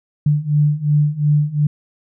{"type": "beating tone pair", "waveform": "sine", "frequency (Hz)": [146.83, 149.63], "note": ["D3", "D3"], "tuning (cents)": [0, 33], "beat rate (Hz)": 2.8, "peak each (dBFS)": [-17, -15], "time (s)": [0.26, 1.67], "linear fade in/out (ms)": 5, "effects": []}